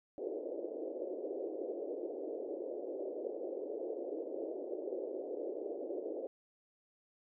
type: band-pass noise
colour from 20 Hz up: pink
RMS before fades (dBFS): -41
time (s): 0.18-6.27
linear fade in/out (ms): 0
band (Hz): 330 to 580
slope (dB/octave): 48
effects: none